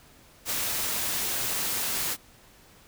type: noise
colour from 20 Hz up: white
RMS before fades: -29 dBFS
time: 0.45-2.17 s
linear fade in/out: 50 ms
effects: pink hiss -55 dBFS RMS until 2.87 s